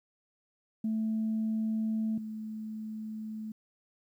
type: tone pair in turn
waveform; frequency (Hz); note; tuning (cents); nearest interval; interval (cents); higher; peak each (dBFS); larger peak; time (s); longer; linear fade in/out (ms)
sine; 220 / 217.3; A3 / A3; 0 / -21; unison; 21; first; -27 / -36; first; 0.84-2.18 / 2.18-3.52; neither; 5
effects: tanh soft clip ceiling -24 dBFS + 11-bit